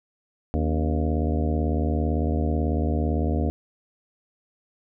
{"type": "harmonic tone with a mistuned harmonic", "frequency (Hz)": 78, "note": "D#2", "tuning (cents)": 5, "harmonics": [1, 2, 3, 4, 5, 6, 7, 8, 9], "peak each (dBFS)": [-23, -31, -29, -30, -35, -34, -37, -38, -36], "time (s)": [0.54, 3.5], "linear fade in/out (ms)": 0, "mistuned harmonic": 4, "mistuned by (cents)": -110, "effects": []}